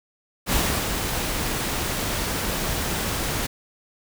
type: noise with ADSR envelope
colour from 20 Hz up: pink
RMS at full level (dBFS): -21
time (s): 0.46-3.47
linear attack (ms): 64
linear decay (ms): 320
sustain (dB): -5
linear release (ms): 10
effects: none